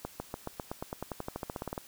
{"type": "accelerating click train", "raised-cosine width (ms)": 1, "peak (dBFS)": -21, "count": 20, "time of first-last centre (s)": [0.05, 1.778], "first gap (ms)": 150, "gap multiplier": 0.94, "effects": ["white hiss -54 dBFS RMS until 1.87 s"]}